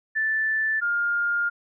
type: tone pair in turn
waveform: sine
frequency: 1759 / 1410.7 Hz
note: A6 / F6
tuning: -1 / +17 cents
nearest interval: major third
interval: 382 cents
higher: first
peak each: -21 dBFS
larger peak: neither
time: 0.15-0.81 / 0.81-1.5 s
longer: second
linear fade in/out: 20 ms
effects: none